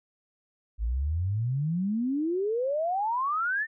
sine exponential sweep, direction up, 51.91 to 1839 Hz, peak -25 dBFS, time 0.78-3.67 s, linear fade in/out 50 ms, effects none

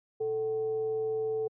sine tone with frequency modulation, 440 Hz, A4, in tune, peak -28 dBFS, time 0.2-1.48 s, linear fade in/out 10 ms, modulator 318 Hz, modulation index 0.29, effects high-pass 150 Hz 12 dB/octave

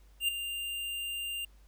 square tone with ADSR envelope, 2794 Hz, F7, in tune, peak -25 dBFS, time 0.2-1.45 s, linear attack 84 ms, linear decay 5 ms, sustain -10 dB, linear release 4 ms, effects added 50 Hz sine -55 dBFS peak until 1.67 s + pink hiss -68 dBFS RMS until 1.67 s

